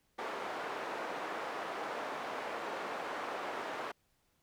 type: band-pass noise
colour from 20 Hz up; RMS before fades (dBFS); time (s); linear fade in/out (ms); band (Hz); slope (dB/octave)
white; -40; 0.18-3.92; 10; 390 to 1100; 12
effects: pink hiss -75 dBFS RMS until 4.42 s